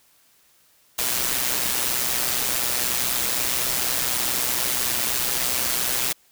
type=noise with amplitude modulation; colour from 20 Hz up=white; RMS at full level=-21 dBFS; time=0.98-6.13 s; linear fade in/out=10 ms; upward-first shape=sine; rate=124 Hz; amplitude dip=60%; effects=white hiss -59 dBFS RMS until 6.31 s